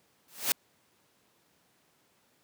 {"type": "noise with exponential growth", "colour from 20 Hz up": "white", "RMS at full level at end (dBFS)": -23, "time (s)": [0.28, 0.52], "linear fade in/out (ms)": 1, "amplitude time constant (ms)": 51, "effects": ["pink hiss -68 dBFS RMS until 2.43 s", "high-pass 150 Hz 12 dB/octave"]}